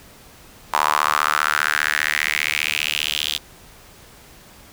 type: tone with high-pass filter sweep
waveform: sawtooth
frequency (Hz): 75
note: D2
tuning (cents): +37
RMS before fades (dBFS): -21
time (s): 0.73-3.38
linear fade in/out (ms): 10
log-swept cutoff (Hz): 960 to 3400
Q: 4.3
effects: pink hiss -46 dBFS RMS until 4.72 s